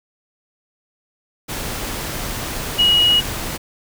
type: tone in noise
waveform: sine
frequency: 2900 Hz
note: F#7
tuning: 35 cents flat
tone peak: -11 dBFS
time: 2.78-3.21 s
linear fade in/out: 20 ms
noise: pink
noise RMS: -26 dBFS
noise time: 1.48-3.58 s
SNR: +12 dB
effects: none